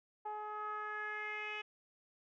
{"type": "tone with low-pass filter sweep", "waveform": "10% pulse", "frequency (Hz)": 423, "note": "G#4", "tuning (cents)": 32, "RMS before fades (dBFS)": -42, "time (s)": [0.25, 1.62], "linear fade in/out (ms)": 10, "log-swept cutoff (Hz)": [890, 2800], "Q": 4.2, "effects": []}